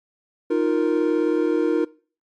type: chord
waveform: triangle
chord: Eb suspended second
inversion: none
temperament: just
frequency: 311.1 / 350 / 466.7 Hz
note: Eb4 / F4 / Bb4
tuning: 0 / +4 / +2 cents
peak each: -20 dBFS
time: 0.5-1.85 s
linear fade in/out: 10 ms
effects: noise-tail reverb RT60 0.4 s tail -21 dB re dry + MP3 48 kbps